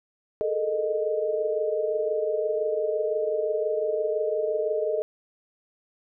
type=tone cluster; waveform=sine; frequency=419.8 / 437.9 / 463.7 / 618 Hz; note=G#4 / A4 / A#4 / D#5; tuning=+19 / -8 / -9 / -12 cents; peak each=-34 / -27 / -32 / -27 dBFS; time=0.41-5.02 s; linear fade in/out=0 ms; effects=none